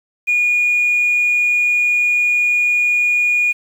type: tone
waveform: sine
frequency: 2442 Hz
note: D#7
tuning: 33 cents flat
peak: -11 dBFS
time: 0.27-3.53 s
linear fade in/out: 20 ms
effects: tanh soft clip ceiling -9 dBFS + 7-bit